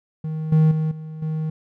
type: tone with level steps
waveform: triangle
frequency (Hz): 157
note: D#3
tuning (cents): +16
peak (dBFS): -22 / -10 / -17 / -29 / -20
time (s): 0.24-1.5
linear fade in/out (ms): 5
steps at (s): 0.52 / 0.71 / 0.91 / 1.22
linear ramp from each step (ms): 5
effects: none